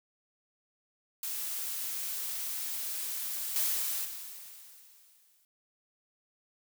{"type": "noise", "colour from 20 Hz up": "blue", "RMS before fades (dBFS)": -36, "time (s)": [1.23, 4.05], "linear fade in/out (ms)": 2}
{"type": "noise with exponential decay", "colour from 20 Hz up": "blue", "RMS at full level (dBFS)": -29, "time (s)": [3.56, 5.45], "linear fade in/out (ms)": 1, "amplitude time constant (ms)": 410}
{"effects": []}